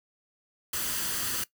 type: noise with comb filter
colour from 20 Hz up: white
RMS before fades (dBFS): -31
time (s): 0.73-1.44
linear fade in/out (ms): 5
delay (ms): 0.65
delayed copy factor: +0.5
effects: noise-tail reverb RT60 0.1 s tail -18 dB re dry